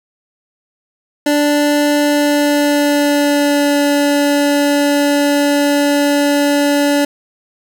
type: tone with pitch glide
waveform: 25% pulse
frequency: 292.8 to 287.6 Hz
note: D4 to D4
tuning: -5 to -36 cents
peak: -7 dBFS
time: 1.26-7.05 s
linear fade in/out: 5 ms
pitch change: -31 cents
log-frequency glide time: 1.96-3.78 s
effects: 8-bit